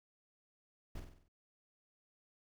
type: noise with echo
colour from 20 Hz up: brown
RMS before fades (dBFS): -42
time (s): 0.95-1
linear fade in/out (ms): 5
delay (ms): 47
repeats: 6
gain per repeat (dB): -5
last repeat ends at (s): 1.282
effects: none

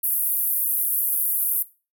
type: band-pass noise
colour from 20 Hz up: pink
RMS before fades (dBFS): -23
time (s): 0.03-1.63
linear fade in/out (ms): 10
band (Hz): 11000 to 16000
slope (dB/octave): 48
effects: noise-tail reverb RT60 0.3 s tail -17 dB re dry

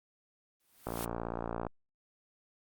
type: noise with exponential growth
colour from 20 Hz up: white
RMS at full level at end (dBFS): -38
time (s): 0.6-1.05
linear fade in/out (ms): 5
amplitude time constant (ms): 97
type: click train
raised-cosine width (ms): 1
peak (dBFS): -21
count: 47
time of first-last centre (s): 0.87-1.667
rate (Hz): 57.7
effects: Opus 32 kbps

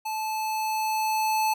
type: tone with level ramp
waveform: square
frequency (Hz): 870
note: A5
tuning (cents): -20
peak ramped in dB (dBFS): -29 to -22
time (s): 0.05-1.54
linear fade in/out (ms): 10
effects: none

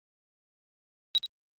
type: tone with echo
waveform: sine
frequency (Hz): 3859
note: B7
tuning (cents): -41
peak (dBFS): -20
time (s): 1.15-1.18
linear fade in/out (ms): 0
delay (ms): 80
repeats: 1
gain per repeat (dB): -11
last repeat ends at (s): 1.26
effects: Opus 24 kbps

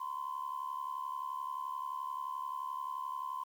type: tone with amplitude modulation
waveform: sine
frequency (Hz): 1027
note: C6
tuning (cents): -33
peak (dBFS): -32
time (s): 0-3.44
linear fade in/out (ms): 10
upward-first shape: sine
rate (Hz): 71.5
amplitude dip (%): 85
effects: tanh soft clip ceiling -30 dBFS + 10-bit

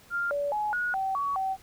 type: tone with pitch steps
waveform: sine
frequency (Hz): 1397 / 574 / 843 / 1453 / 770 / 1126 / 767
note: F6 / D5 / G#5 / F#6 / G5 / C#6 / G5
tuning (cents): 0 / -40 / +26 / -32 / -31 / +27 / -38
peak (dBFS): -26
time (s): 0.1-1.57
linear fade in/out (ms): 50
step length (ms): 210
effects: pink hiss -55 dBFS RMS until 1.62 s

